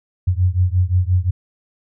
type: beating tone pair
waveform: sine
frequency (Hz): 88.5 / 94.2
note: F2 / F#2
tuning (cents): +23 / +32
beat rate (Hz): 5.7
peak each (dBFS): -16 / -17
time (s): 0.27-1.31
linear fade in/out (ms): 10
effects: none